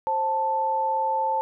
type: tone pair together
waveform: sine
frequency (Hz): 530 / 881.6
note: C5 / A5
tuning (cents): +22 / +3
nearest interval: major sixth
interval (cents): 881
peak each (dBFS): -29 / -22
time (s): 0.07-1.41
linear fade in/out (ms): 0
effects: none